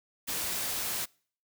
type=noise; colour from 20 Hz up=white; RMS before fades=-33 dBFS; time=0.27-1.06 s; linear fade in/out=20 ms; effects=noise-tail reverb RT60 0.5 s tail -26 dB re dry